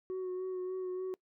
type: tone with vibrato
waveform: sine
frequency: 370 Hz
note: F#4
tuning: in tune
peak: -32 dBFS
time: 0.1-1.14 s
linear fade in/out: 0 ms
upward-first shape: sine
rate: 3.4 Hz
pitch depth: 22 cents each way
effects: noise-tail reverb RT60 0.1 s tail -25 dB re dry + tanh soft clip ceiling -34 dBFS